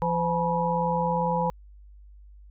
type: harmonic tone with a mistuned harmonic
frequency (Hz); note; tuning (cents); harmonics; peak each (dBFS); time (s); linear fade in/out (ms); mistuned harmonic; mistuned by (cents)
170.3; F3; -43; 1 / 3 / 5 / 6; -28 / -28 / -28 / -28; 0.02-1.5; 0; 6; -92
effects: added 50 Hz sine -46 dBFS peak until 2.5 s